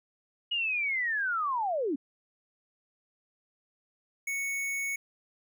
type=linear sweep; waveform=sine; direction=down; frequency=2905 to 250.5 Hz; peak=-27 dBFS; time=0.51-1.96 s; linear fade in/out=10 ms
type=tone; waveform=square; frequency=2217 Hz; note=C#7; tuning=in tune; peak=-31 dBFS; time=4.27-4.96 s; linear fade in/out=5 ms
effects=none